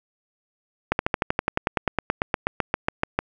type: slowing click train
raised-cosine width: 0.5 ms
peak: -5 dBFS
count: 22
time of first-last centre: 0.92-3.19 s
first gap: 71 ms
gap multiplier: 1.04
effects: none